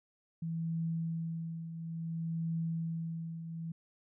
sine tone with tremolo, 164.5 Hz, E3, 3 cents flat, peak -31 dBFS, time 0.42-3.72 s, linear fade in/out 5 ms, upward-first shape triangle, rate 0.58 Hz, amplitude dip 65%, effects none

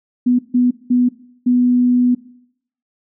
sine tone bursts at uneven times, 246.9 Hz, B3, in tune, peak -10 dBFS, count 4, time 0.26-0.39 / 0.54-0.71 / 0.9-1.09 / 1.46-2.15 s, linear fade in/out 10 ms, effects noise-tail reverb RT60 0.7 s tail -19 dB re dry

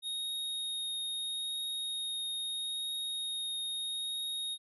square tone with vibrato, 3729 Hz, A#7, in tune, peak -35 dBFS, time 0.02-4.58 s, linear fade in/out 50 ms, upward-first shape triangle, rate 0.77 Hz, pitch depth 8 cents each way, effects none

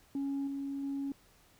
sine tone with level steps, 277.2 Hz, C#4, in tune, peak -30 / -34 / -32 dBFS, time 0.15-1.12 s, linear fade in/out 2 ms, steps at 0.47 / 0.83 s, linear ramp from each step 5 ms, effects tanh soft clip ceiling -30 dBFS + pink hiss -64 dBFS RMS until 1.59 s

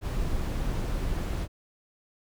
brown noise, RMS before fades -29 dBFS, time 0.01-1.48 s, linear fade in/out 50 ms, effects none

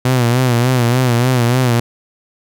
sawtooth tone with vibrato, 123.47 Hz, B2, in tune, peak -7 dBFS, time 0.05-1.8 s, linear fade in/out 5 ms, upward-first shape sine, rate 3.4 Hz, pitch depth 87 cents each way, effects none

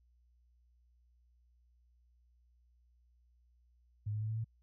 sine tone with pitch steps, 104.7 / 106.65 / 108.64 / 110.67 / 112.73 Hz, G#2 / G#2 / A2 / A2 / A2, +15 / +46 / -22 / +11 / +42 cents, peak -34 dBFS, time 4.06-4.445 s, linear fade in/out 10 ms, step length 77 ms, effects added 60 Hz sine -66 dBFS peak until 4.62 s

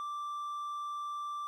triangle tone, 1174.7 Hz, D6, in tune, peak -34 dBFS, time 0-1.47 s, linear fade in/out 0 ms, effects none

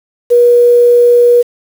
sine tone with quantisation, 481.5 Hz, B4, 44 cents flat, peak -3 dBFS, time 0.3-1.43 s, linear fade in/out 20 ms, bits 5, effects none

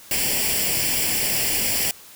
white noise with comb filter, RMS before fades -22 dBFS, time 0.11-1.91 s, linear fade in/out 2 ms, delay 0.39 ms, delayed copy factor +0.75, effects white hiss -45 dBFS RMS until 2.15 s

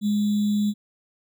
sine tone with sample-and-hold, 207.7 Hz, G#3, in tune, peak -19 dBFS, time 0.01-0.74 s, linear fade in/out 50 ms, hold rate 3675 Hz, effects none

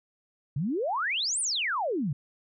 sine exponential two-way sweep, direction up then down, 126.9 to 9750 to 126.9 Hz, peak -26 dBFS, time 0.56-2.13 s, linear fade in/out 5 ms, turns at 1.4 s, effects none

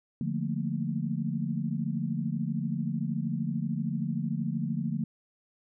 sine chord, Bb major seventh, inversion first, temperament equal, 146.83 / 174.61 / 220 / 233.1 Hz, D3 / F3 / A3 / Bb3, 0 / 0 / 0 / 0 cents, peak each -33 / -33 / -34 / -35 dBFS, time 0.21-5.04 s, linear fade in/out 2 ms, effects none

